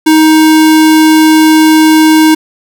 square tone, 314 Hz, D#4, 16 cents sharp, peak -3 dBFS, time 0.06-2.35 s, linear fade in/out 10 ms, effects none

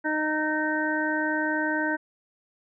harmonic tone, 308.1 Hz, D#4, 17 cents flat, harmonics 1 / 2 / 3 / 5 / 6, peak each -28 / -32 / -32 / -28 / -33 dBFS, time 0.04-1.97 s, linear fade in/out 20 ms, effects none

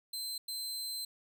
sawtooth tone bursts at uneven times, 4100 Hz, C8, 36 cents flat, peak -34 dBFS, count 2, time 0.13-0.38 / 0.48-1.05 s, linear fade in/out 5 ms, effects none

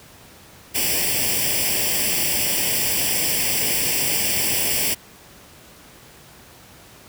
white noise with comb filter, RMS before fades -21 dBFS, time 0.74-4.95 s, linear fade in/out 20 ms, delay 0.38 ms, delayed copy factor +0.85, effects pink hiss -46 dBFS RMS until 7.08 s + high-pass 60 Hz 12 dB/octave

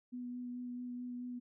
sine tone with vibrato, 246.2 Hz, B3, 5 cents flat, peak -40 dBFS, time 0.12-1.4 s, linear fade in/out 20 ms, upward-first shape sine, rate 4.6 Hz, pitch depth 12 cents each way, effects none

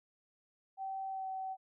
sine tone with pitch glide, 771 to 761.7 Hz, G5 to G5, -29 to -50 cents, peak -37 dBFS, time 0.77-1.57 s, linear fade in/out 50 ms, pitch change -21 cents, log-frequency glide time 1.09-1.27 s, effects none

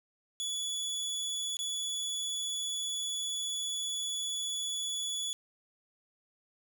25% pulse tone with dropouts, 3417 Hz, G#7, 49 cents sharp, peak -29 dBFS, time 0.4-5.33 s, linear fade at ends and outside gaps 0 ms, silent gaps 1.569-1.59 s, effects none

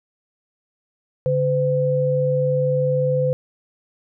sine tone pair together, 142.75 / 509 Hz, D3 / C5, -49 / -48 cents, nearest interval octave + minor seventh, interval 2201 cents, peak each -21 / -18 dBFS, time 1.26-3.33 s, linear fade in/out 0 ms, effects none

